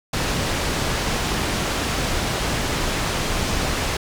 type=low-pass noise; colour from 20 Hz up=pink; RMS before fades=-23 dBFS; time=0.13-3.97 s; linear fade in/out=5 ms; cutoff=7300 Hz; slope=12 dB/octave; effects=none